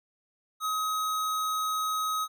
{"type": "tone", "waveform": "square", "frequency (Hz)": 1267, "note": "D#6", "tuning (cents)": 31, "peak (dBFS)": -28, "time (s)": [0.6, 2.28], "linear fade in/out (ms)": 50, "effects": []}